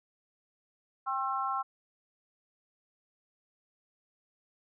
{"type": "tone cluster", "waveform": "sine", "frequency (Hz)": [790, 1071, 1337], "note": ["G5", "C6", "E6"], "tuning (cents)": [13, 40, 24], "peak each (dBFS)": [-35, -33, -34], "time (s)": [1.06, 1.63], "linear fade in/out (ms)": 20, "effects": []}